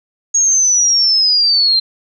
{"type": "linear sweep", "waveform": "sine", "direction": "down", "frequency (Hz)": [6620, 4112], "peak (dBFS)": -9, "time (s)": [0.34, 1.8], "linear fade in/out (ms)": 10, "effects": []}